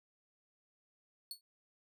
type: tone with exponential decay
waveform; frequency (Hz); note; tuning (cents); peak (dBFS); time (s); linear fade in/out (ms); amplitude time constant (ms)
sawtooth; 4404; C#8; -12; -35; 1.31-1.41; 1; 21
effects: none